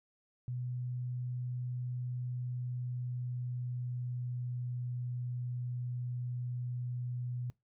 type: tone with pitch glide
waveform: sine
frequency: 124.2 to 123.2 Hz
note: B2 to B2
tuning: +10 to -4 cents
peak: -35 dBFS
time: 0.48-7.5 s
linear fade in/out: 0 ms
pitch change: -14 cents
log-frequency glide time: 2.15-4.83 s
effects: noise-tail reverb RT60 0.2 s tail -22 dB re dry